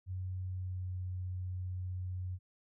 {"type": "tone with pitch glide", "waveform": "sine", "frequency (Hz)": [92.5, 91.54], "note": ["F#2", "F#2"], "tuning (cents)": [0, -18], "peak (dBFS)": -36, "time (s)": [0.06, 2.39], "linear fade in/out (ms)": 50, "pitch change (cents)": -18, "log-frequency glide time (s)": [0.45, 0.93], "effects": []}